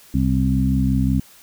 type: harmonic tone with a mistuned harmonic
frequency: 65.41 Hz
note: C2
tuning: in tune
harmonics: 1 / 2 / 3 / 4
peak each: -21 / -21 / -21 / -21 dBFS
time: 0.14-1.2 s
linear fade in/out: 5 ms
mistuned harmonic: 1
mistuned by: +24 cents
effects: white hiss -48 dBFS RMS until 1.42 s